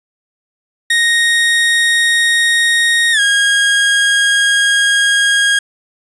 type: tone with pitch glide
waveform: 30% pulse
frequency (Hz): 1864.7 to 1632.7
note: A#6 to G#6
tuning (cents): 0 to -30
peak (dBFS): -7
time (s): 0.9-5.59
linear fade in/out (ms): 5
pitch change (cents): -230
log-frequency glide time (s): 3.12-3.2
effects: resampled to 24000 Hz + 8-bit